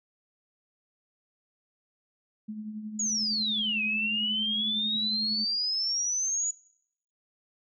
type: tone with tremolo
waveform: sine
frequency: 214.2 Hz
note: A3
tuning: 46 cents flat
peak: -32 dBFS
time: 2.48-5.45 s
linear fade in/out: 10 ms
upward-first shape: triangle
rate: 11 Hz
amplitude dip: 55%
type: exponential two-way sweep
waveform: sine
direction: down then up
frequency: 6900 to 2494 to 6900 Hz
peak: -26 dBFS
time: 2.99-6.51 s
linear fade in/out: 5 ms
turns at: 3.83 s
effects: noise-tail reverb RT60 0.7 s tail -22 dB re dry